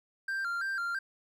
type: tone with vibrato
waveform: triangle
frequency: 1480 Hz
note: F#6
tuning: in tune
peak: -29 dBFS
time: 0.28-0.99 s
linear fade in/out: 5 ms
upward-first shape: square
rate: 3 Hz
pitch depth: 110 cents each way
effects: none